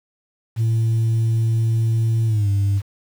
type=tone with pitch glide; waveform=sine; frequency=113.1 to 99.6 Hz; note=A2 to G2; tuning=+48 to +28 cents; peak=-13 dBFS; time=0.56-2.82 s; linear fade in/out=50 ms; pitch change=-220 cents; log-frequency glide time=2.26-2.49 s; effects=tanh soft clip ceiling -14 dBFS + 7-bit